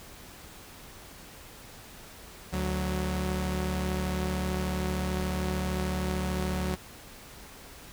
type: tone pair together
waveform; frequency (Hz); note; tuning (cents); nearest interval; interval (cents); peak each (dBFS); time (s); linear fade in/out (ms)
sawtooth; 73.36 / 185; D2 / F#3; -1 / 0; octave + major third; 1601; -27; 2.52-6.76; 20
effects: pink hiss -48 dBFS RMS until 7.92 s